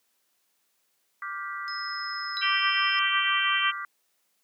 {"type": "chord", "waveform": "sine", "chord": "G dominant seventh", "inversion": "second", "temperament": "just", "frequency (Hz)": [1176, 1411.2, 1568, 1960], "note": ["D6", "F6", "G6", "B6"], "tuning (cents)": [2, 18, 0, -14], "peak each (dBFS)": [-35, -39, -39, -39], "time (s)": [1.22, 3.85], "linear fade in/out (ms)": 2}
{"type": "tone", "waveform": "sine", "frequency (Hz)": 5140, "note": "E8", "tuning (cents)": -45, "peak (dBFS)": -35, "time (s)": [1.68, 2.99], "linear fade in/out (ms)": 0}
{"type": "tone with exponential decay", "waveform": "sine", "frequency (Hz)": 3951, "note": "B7", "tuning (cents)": 0, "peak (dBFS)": -27, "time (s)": [2.37, 2.55], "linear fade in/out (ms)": 0, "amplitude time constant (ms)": 39}
{"type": "harmonic tone", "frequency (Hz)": 390, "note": "G4", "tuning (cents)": -9, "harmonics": [3, 4, 5, 6, 7, 8], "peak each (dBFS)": [-29, -30, -30, -31, -31, -28], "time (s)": [2.41, 3.72], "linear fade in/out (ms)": 20}
{"effects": ["white hiss -72 dBFS RMS until 4.43 s", "high-pass 200 Hz 12 dB/octave"]}